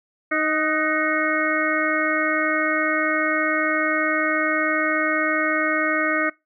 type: harmonic tone with a mistuned harmonic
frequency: 311.6 Hz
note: D#4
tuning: 3 cents sharp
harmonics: 1 / 2 / 4 / 5 / 6 / 7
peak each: -26 / -26 / -26 / -26 / -26 / -26 dBFS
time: 0.31-6.3 s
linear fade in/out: 10 ms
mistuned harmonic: 5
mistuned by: -60 cents
effects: noise-tail reverb RT60 0.2 s tail -22 dB re dry